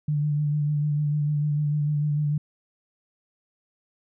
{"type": "tone with vibrato", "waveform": "sine", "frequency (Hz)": 148.3, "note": "D3", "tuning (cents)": 17, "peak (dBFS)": -21, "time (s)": [0.08, 2.38], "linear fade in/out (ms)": 5, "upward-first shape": "sine", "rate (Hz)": 6.7, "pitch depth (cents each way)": 28, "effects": []}